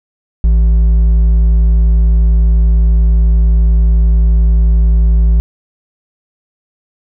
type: tone with hard clipping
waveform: sine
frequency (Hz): 55.7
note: A1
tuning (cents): +22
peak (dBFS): -7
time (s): 0.44-5.4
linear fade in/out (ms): 0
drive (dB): 4
effects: none